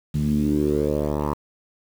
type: tone with low-pass filter sweep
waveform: 10% pulse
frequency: 74 Hz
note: D2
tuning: 14 cents sharp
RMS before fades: -22 dBFS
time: 0.14-1.34 s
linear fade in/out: 10 ms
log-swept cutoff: 170 to 1000 Hz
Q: 3.9
effects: 7-bit